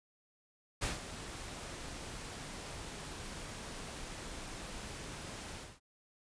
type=noise with ADSR envelope; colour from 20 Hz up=pink; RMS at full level=-34 dBFS; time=0.81-5.8 s; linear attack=19 ms; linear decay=150 ms; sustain=-11 dB; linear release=240 ms; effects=resampled to 22050 Hz